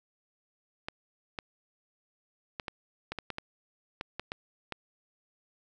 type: clicks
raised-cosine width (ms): 0.3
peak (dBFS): -19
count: 12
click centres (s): 0.885 / 1.388 / 2.598 / 2.682 / 3.12 / 3.187 / 3.303 / 3.384 / 4.011 / 4.196 / 4.319 / 4.723
effects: none